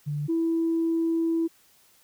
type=tone pair in turn; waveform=sine; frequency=146.83 / 329.6 Hz; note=D3 / E4; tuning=0 / 0 cents; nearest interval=octave + major second; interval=1400 cents; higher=second; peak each=-26 / -21 dBFS; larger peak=second; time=0.06-0.28 / 0.28-1.48 s; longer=second; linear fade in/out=20 ms; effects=tanh soft clip ceiling -17 dBFS + white hiss -60 dBFS RMS until 2.03 s